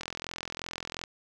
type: click train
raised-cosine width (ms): 0.2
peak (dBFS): -18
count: 45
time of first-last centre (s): 0.01-1.038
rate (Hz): 42.8
effects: none